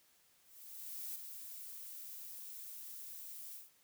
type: noise with ADSR envelope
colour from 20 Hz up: violet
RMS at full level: -43 dBFS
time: 0.43-3.71 s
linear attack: 720 ms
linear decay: 13 ms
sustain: -6 dB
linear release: 170 ms
effects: white hiss -70 dBFS RMS until 3.83 s